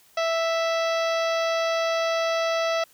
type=harmonic tone; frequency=659.3 Hz; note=E5; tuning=in tune; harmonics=1 / 2 / 3 / 4 / 5 / 6 / 7 / 8 / 9; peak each=-23 / -29 / -33 / -35 / -37 / -39 / -40 / -41 / -42 dBFS; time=0.17-2.84 s; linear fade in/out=5 ms; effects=white hiss -57 dBFS RMS until 2.93 s